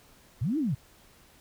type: linear two-way sweep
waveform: sine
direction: up then down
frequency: 92.5 to 329.6 to 107.9 Hz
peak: -25 dBFS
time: 0.41-0.75 s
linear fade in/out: 10 ms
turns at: 0.58 s
effects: pink hiss -58 dBFS RMS until 1.4 s